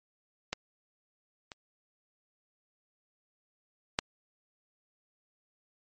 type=clicks; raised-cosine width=0.2 ms; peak=-14 / -25 / -8 dBFS; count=3; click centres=0.53 / 1.518 / 3.989 s; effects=MP3 32 kbps